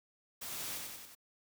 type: noise with echo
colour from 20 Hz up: white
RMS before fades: -43 dBFS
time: 0.41-0.78 s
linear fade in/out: 10 ms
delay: 93 ms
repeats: 4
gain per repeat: -3 dB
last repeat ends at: 1.152 s
effects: none